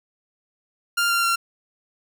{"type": "tone with pitch steps", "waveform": "sawtooth", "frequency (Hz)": [1396.9, 1384, 1371.3], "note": ["F6", "F6", "F6"], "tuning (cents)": [0, -16, -32], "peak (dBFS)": -15, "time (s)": [0.97, 1.36], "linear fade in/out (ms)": 10, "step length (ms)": 130, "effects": []}